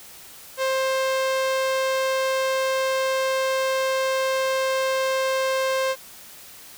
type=tone with low-pass filter; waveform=sawtooth; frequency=528 Hz; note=C5; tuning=16 cents sharp; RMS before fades=-23 dBFS; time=0.57-5.96 s; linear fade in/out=50 ms; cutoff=9100 Hz; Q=0.53; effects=white hiss -44 dBFS RMS until 6.77 s

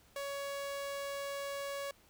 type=tone; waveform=sawtooth; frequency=560 Hz; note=C#5; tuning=18 cents sharp; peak=-34 dBFS; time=0.16-1.91 s; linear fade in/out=2 ms; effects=pink hiss -65 dBFS RMS until 2.09 s

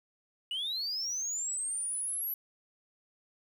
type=linear sweep; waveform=sine; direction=up; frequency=2861 to 11840 Hz; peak=-30 dBFS; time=0.51-2.34 s; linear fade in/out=2 ms; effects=tanh soft clip ceiling -30 dBFS + 10-bit

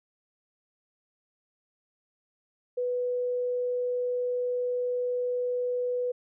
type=tone; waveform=sine; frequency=493.9 Hz; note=B4; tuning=in tune; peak=-26 dBFS; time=2.77-6.12 s; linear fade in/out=10 ms; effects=none

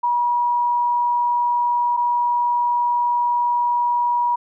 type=tone pair in turn; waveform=sine; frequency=963 / 963 Hz; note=B5 / B5; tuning=-44 / -44 cents; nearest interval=unison; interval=0 cents; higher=neither; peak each=-16 / -16 dBFS; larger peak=neither; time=0.03-1.97 / 1.97-4.36 s; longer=second; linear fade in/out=10 ms; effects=none

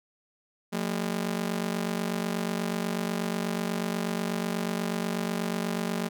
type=ring-modulated tone; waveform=sawtooth; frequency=202.3 Hz; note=G#3; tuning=45 cents flat; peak=-21 dBFS; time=0.72-6.09 s; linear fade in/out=20 ms; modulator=24.1 Hz; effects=none

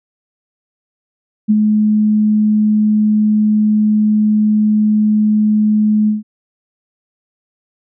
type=tone with ADSR envelope; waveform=sine; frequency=212.8 Hz; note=G#3; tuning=42 cents sharp; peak=-6 dBFS; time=1.48-6.23 s; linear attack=25 ms; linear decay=33 ms; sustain=-3 dB; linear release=150 ms; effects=none

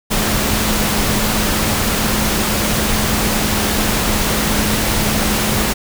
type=tone in noise; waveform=sine; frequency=211.9 Hz; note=G#3; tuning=35 cents sharp; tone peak=-22 dBFS; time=0.1-5.74 s; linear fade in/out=20 ms; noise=pink; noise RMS=-17 dBFS; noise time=0.1-5.74 s; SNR=-8 dB; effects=none

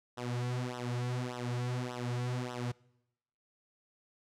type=tone with flanger; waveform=sawtooth; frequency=123.3 Hz; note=B2; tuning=2 cents flat; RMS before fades=-36 dBFS; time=0.17-2.72 s; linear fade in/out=10 ms; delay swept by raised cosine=0.43 to 4.93 ms; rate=1.7 Hz; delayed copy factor=-0.95; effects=noise-tail reverb RT60 0.9 s tail -24 dB re dry + low-pass 8000 Hz 12 dB/octave

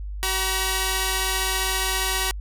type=tone pair together; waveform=5% pulse; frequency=378.6 / 954 Hz; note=F#4 / A#5; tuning=+40 / +40 cents; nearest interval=octave + major third; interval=1600 cents; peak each=-14 / -13 dBFS; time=0.23-2.31 s; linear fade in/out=0 ms; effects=added 50 Hz sine -29 dBFS peak until 2.4 s

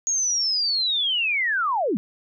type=linear sweep; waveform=sine; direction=down; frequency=6645 to 176.3 Hz; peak=-20 dBFS; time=0.07-1.97 s; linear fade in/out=0 ms; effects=none

